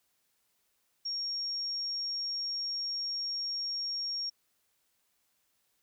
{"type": "tone", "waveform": "sine", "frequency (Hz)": 5560, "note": "F8", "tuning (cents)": -9, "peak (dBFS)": -32, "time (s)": [1.05, 4.3], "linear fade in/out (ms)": 10, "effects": ["white hiss -75 dBFS RMS until 5.82 s"]}